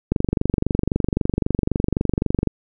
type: click train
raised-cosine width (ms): 3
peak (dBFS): -5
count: 57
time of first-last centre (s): 0.12-2.473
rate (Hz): 23.8
effects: none